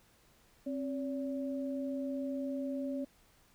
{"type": "tone pair together", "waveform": "sine", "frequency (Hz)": [267, 570], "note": ["C4", "C#5"], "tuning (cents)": [35, 48], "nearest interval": "octave + minor second", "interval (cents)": 1313, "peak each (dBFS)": [-35, -40], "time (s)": [0.66, 3.05], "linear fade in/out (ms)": 10, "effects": ["pink hiss -66 dBFS RMS until 3.54 s"]}